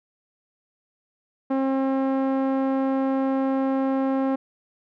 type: tone with low-pass filter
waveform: sawtooth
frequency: 267.7 Hz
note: C4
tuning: 40 cents sharp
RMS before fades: -23 dBFS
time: 1.5-4.36 s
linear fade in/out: 10 ms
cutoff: 970 Hz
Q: 0.82
effects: none